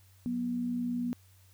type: tone pair together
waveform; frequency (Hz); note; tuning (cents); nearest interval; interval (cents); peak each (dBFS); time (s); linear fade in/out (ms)
sine; 182.57 / 242.3; F#3 / B3; -23 / -33; perfect fourth; 490; -40 / -30; 0.26-1.13; 0
effects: added 94 Hz sine -58 dBFS peak until 1.53 s + white hiss -65 dBFS RMS until 1.53 s